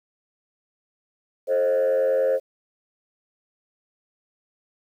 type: tone with frequency modulation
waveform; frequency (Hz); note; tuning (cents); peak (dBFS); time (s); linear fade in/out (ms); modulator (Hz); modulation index
sine; 530; C5; +22; -16; 1.47-2.4; 50; 89.7; 0.75
effects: tanh soft clip ceiling -16 dBFS + 9-bit